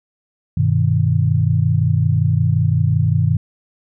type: chord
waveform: sine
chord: G augmented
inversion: none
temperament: equal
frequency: 98 / 123.47 / 155.56 Hz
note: G2 / B2 / D#3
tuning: 0 / 0 / 0 cents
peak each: -17 dBFS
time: 0.57-3.37 s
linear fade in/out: 5 ms
effects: none